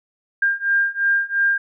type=beating tone pair; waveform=sine; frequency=1600 / 1602.9 Hz; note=G6 / G6; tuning=+35 / +38 cents; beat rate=2.9 Hz; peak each=-20 / -19 dBFS; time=0.42-1.58 s; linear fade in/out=5 ms; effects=none